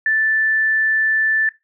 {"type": "tone", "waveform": "sine", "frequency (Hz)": 1760, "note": "A6", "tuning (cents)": 0, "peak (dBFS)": -14, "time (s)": [0.06, 1.49], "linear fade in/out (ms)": 2, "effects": ["noise-tail reverb RT60 0.2 s tail -19 dB re dry"]}